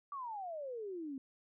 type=exponential sweep; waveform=sine; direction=down; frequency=1171 to 259.4 Hz; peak=-40 dBFS; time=0.12-1.18 s; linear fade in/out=2 ms; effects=none